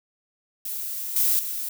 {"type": "noise with level steps", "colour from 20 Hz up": "violet", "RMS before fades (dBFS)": [-31, -21, -30], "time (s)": [0.65, 1.69], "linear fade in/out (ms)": 5, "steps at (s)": [1.16, 1.39], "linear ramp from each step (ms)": 2, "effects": []}